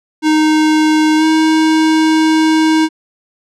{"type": "tone with pitch glide", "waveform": "square", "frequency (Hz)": [310.1, 316.1], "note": ["D#4", "D#4"], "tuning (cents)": [-6, 27], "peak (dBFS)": -9, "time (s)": [0.22, 2.89], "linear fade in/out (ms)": 50, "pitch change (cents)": 33, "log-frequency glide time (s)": [1.17, 1.24], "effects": ["low-pass 7000 Hz 12 dB/octave"]}